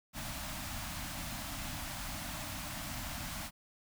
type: band-stop noise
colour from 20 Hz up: pink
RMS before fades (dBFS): -41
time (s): 0.13-3.51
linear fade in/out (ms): 50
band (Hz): 310 to 580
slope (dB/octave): 96
effects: none